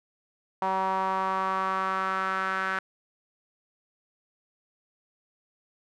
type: tone with band-pass filter sweep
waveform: sawtooth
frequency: 190 Hz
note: F#3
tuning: 46 cents sharp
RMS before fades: -28 dBFS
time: 0.62-2.79 s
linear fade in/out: 2 ms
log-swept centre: 910 to 1500 Hz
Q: 4.1
effects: none